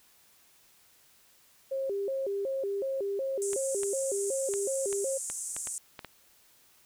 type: tone with vibrato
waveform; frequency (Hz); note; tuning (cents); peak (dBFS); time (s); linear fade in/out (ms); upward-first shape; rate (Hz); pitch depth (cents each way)
sine; 462.7; A#4; -13; -29; 1.71-5.18; 10; square; 2.7; 260
type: band-pass noise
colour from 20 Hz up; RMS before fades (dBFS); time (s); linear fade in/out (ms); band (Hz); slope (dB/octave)
pink; -37; 3.42-5.78; 0; 7000 to 9500; 48
type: clicks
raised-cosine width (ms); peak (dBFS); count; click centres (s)
0.3; -24; 9; 3.532 / 3.833 / 4.538 / 4.928 / 5.3 / 5.565 / 5.672 / 5.992 / 6.047
effects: white hiss -62 dBFS RMS until 6.85 s